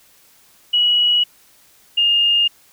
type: tone pair in turn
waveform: sine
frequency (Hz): 2919 / 2829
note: F#7 / F7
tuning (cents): -24 / +22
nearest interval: minor second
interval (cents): 54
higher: first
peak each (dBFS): -12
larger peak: neither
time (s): 0.73-1.24 / 1.97-2.48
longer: neither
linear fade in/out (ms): 10
effects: white hiss -52 dBFS RMS until 2.72 s